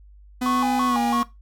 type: tone with pitch glide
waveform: 45% pulse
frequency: 250.9 to 238.6 Hz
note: B3 to A#3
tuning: +28 to +41 cents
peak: -22 dBFS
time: 0.41-1.23 s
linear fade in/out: 10 ms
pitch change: -87 cents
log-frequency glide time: 0.87-0.98 s
type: tone with vibrato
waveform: triangle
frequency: 947 Hz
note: A#5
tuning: 27 cents sharp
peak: -20 dBFS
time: 0.46-1.23 s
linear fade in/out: 0 ms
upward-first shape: square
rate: 3 Hz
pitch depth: 260 cents each way
effects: noise-tail reverb RT60 0.2 s tail -17 dB re dry + added 50 Hz sine -45 dBFS peak until 1.41 s